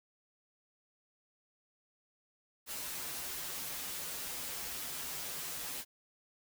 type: noise with comb filter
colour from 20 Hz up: white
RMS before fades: -41 dBFS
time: 2.66-5.85 s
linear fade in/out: 50 ms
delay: 9.3 ms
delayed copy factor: -0.8
effects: none